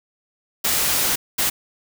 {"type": "noise bursts at uneven times", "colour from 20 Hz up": "white", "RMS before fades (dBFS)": -20, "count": 2, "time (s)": [[0.64, 1.16], [1.38, 1.5]], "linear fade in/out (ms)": 10, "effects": []}